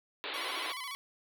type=band-pass noise; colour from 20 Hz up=white; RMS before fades=-39 dBFS; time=0.24-0.72 s; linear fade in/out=0 ms; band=280 to 4200 Hz; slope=96 dB/octave
type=tone with vibrato; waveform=15% pulse; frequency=1068 Hz; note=C6; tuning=35 cents sharp; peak=-32 dBFS; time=0.34-0.95 s; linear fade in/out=0 ms; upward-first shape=square; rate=14 Hz; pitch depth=89 cents each way
effects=none